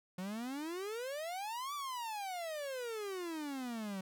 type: exponential two-way sweep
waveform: 45% pulse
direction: up then down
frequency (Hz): 178.1 to 1183 to 186.1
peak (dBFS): -39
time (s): 0.18-4.01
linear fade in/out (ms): 5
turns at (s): 1.74
effects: none